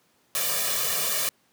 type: noise with comb filter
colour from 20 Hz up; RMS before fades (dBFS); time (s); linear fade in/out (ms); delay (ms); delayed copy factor
white; -26; 0.35-1.29; 0; 1.7; +0.95
effects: pink hiss -65 dBFS RMS until 1.52 s + high-pass 150 Hz 12 dB/octave